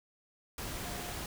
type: tone in noise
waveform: sine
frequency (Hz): 710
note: F5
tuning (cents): +28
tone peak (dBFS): -47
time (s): 0.85-1.12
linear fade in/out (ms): 2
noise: pink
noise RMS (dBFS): -40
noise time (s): 0.58-1.26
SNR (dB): -10
effects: none